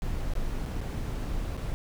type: noise with dropouts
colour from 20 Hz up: brown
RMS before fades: -31 dBFS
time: 0.02-1.74 s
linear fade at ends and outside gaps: 0 ms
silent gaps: 0.336-0.353 / 0.655-0.661 / 0.807-0.813 / 1.569-1.575 s
effects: none